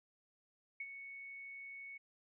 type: tone with ADSR envelope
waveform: sine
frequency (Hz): 2217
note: C#7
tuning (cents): 0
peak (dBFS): -39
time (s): 0.8-1.98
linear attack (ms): 5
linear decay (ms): 47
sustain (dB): -8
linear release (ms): 12
effects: none